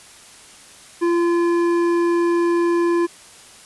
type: tone with hard clipping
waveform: triangle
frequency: 343 Hz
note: F4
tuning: 31 cents flat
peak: -17 dBFS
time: 1.01-3.07 s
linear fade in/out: 20 ms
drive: 14 dB
effects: white hiss -44 dBFS RMS until 3.65 s + resampled to 24000 Hz